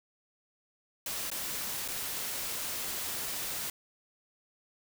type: noise with dropouts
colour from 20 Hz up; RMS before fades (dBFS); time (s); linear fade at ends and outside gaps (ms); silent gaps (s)
white; -36; 1.06-3.7; 2; 1.302-1.315 / 1.879-1.885
effects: none